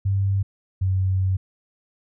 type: tone pair in turn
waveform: sine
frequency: 98 / 94.38 Hz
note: G2 / F#2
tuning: 0 / +35 cents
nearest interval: minor second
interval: 65 cents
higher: first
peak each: -18 dBFS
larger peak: neither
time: 0.05-0.43 / 0.81-1.37 s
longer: second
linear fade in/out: 10 ms
effects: none